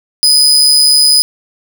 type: tone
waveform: 35% pulse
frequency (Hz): 4986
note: D#8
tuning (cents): +3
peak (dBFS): -4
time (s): 0.23-1.22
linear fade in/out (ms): 0
effects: none

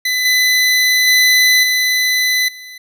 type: tone with level steps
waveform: 25% pulse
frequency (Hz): 2006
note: B6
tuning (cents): +26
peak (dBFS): -11 / -7 / -5 / -9 / -28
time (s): 0.05-2.78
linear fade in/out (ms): 5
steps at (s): 0.25 / 1.07 / 1.63 / 2.48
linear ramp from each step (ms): 5
effects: none

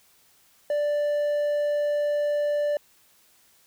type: tone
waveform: triangle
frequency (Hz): 587.3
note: D5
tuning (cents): 0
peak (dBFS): -20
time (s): 0.7-2.77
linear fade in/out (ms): 2
effects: white hiss -60 dBFS RMS until 3.66 s

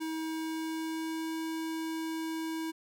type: tone with pitch glide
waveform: square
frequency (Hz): 319.3 to 322.3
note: D#4 to E4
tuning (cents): +45 to -39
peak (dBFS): -34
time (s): 0-2.72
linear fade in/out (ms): 20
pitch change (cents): +16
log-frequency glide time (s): 0.22-1.38
effects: none

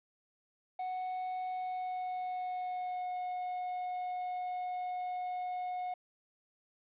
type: tone with pitch glide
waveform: triangle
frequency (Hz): 739 to 727.1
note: F#5 to F#5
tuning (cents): -2 to -30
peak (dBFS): -33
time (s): 0.79-5.94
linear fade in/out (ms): 5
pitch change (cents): -28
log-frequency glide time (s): 1.47-3.1
effects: resampled to 8000 Hz + 11-bit

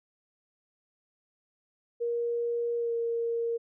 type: tone with pitch glide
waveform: sine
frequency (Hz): 471.9 to 464.9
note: A#4 to A#4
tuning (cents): +21 to -5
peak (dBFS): -27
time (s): 2-3.58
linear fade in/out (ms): 20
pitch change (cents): -26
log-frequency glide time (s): 2.77-2.93
effects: none

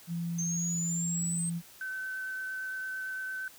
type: tone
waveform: sine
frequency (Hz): 169.6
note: E3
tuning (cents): +50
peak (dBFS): -31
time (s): 0.07-1.62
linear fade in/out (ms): 50
type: exponential sweep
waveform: sine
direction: up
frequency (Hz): 6272 to 8340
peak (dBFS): -32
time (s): 0.38-1.5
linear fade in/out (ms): 10
type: tone with vibrato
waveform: sine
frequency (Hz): 1528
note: G6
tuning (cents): -45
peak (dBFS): -34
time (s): 1.81-3.48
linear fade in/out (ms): 2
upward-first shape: triangle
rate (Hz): 8.8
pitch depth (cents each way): 10
effects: white hiss -54 dBFS RMS until 3.58 s

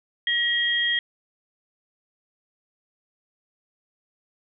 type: tone pair together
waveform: sine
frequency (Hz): 1907 / 3243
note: A#6 / G#7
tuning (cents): +39 / -42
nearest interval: major sixth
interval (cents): 919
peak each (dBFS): -23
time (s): 0.27-0.99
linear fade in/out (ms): 2
effects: none

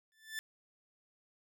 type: tone with exponential growth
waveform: sawtooth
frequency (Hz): 1760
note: A6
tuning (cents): 0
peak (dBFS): -32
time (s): 0.12-0.39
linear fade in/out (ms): 0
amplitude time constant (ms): 58
effects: none

